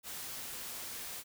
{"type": "noise", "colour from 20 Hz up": "white", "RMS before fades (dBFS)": -43, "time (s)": [0.03, 1.24], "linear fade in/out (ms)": 50, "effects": []}